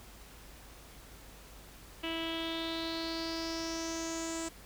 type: tone with low-pass filter sweep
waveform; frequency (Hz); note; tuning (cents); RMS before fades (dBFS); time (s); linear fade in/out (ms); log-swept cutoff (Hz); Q
sawtooth; 328.1; E4; -8; -37; 2.03-4.49; 10; 2900 to 7700; 6.1
effects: added 50 Hz sine -55 dBFS peak until 4.65 s + pink hiss -54 dBFS RMS until 4.65 s